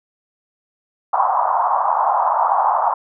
pink band-pass noise, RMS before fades -17 dBFS, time 1.13-2.94 s, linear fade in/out 5 ms, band 740 to 1100 Hz, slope 48 dB/octave, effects none

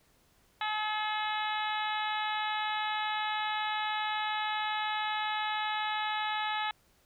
harmonic tone, 427.3 Hz, G#4, 49 cents sharp, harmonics 2 / 3 / 4 / 5 / 6 / 7 / 8 / 9, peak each -33 / -38 / -38 / -41 / -42 / -44 / -43 / -42 dBFS, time 0.61-6.71 s, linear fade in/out 2 ms, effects pink hiss -67 dBFS RMS until 7.05 s

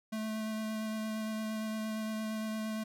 square tone with vibrato, 217.9 Hz, A3, 17 cents flat, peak -35 dBFS, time 0.12-2.84 s, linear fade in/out 10 ms, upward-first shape sine, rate 8.7 Hz, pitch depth 12 cents each way, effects none

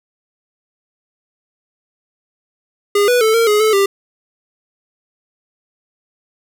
square tone with pitch steps, 407.8 / 490.7 / 439.3 / 459.7 / 419.1 / 434.8 / 395.7 Hz, G#4 / B4 / A4 / A#4 / G#4 / A4 / G4, -32 / -11 / -3 / -24 / +16 / -21 / +16 cents, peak -11 dBFS, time 2.95-3.86 s, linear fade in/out 5 ms, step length 130 ms, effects none

